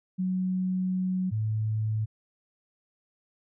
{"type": "tone pair in turn", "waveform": "sine", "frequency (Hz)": [185.2, 108.79], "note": ["F#3", "A2"], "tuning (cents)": [2, -19], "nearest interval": "major sixth", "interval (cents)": 921, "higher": "first", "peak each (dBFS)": -25, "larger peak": "neither", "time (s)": [[0.18, 1.31], [1.31, 2.06]], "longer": "first", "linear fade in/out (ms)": 20, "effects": []}